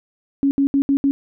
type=tone bursts at uneven times; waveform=sine; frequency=277.2 Hz; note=C#4; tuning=in tune; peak=-13 dBFS; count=5; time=0.43-0.51 / 0.58-0.67 / 0.74-0.82 / 0.89-0.97 / 1.04-1.11 s; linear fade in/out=0 ms; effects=none